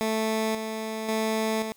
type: tone with tremolo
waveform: 15% pulse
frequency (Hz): 220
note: A3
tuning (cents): 0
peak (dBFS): -18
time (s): 0.01-1.72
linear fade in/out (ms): 0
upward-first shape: square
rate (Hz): 0.93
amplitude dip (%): 50
effects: white hiss -60 dBFS RMS until 1.76 s